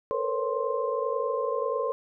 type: tone cluster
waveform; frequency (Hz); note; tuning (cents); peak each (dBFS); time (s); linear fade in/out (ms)
sine; 448.6 / 470.4 / 498.8 / 551 / 1051; A4 / A#4 / B4 / C#5 / C6; +34 / +16 / +17 / -11 / +7; -31 / -35 / -32 / -31 / -32; 0.11-1.92; 0
effects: none